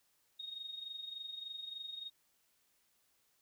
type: tone with amplitude modulation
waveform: sine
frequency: 3727 Hz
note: A#7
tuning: 1 cent flat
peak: -40 dBFS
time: 0.39-2.1 s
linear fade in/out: 10 ms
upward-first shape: sine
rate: 23.4 Hz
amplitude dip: 65%
effects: white hiss -75 dBFS RMS until 3.41 s